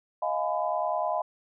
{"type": "chord", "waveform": "sine", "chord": "F half-diminished seventh", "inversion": "third", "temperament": "just", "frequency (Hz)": [628.6, 698.5, 838.1, 1005.8], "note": ["Eb5", "F5", "Ab5", "Cb6"], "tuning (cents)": [18, 0, 16, 31], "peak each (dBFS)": [-30, -30, -33, -32], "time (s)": [0.22, 1.22], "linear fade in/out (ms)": 5, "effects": []}